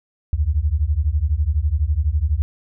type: beating tone pair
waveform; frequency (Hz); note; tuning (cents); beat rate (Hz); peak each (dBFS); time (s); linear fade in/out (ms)
sine; 69.3 / 81.3; C#2 / E2; 0 / -23; 12; -19; 0.33-2.42; 0
effects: none